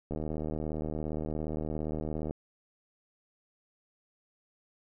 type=click train; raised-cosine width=2 ms; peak=-22 dBFS; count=171; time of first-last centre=0.11-2.309 s; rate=77.3 Hz; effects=none